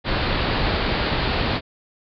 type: low-pass noise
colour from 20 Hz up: pink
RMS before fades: -22 dBFS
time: 0.04-1.61 s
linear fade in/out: 50 ms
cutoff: 4700 Hz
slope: 96 dB/octave
effects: none